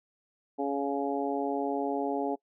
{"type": "harmonic tone", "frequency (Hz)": 140, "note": "C#3", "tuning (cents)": 18, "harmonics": [2, 3, 4, 5, 6], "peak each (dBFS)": [-32, -33, -37, -35, -36], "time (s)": [0.58, 2.36], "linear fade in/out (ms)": 20, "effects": ["noise-tail reverb RT60 0.1 s tail -23 dB re dry"]}